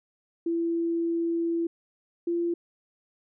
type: tone pair in turn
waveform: sine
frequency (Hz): 335.5 / 342.2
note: E4 / F4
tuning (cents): +31 / -35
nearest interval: unison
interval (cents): 34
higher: second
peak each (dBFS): -24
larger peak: neither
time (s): 0.46-1.67 / 2.27-2.54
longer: first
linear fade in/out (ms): 5
effects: none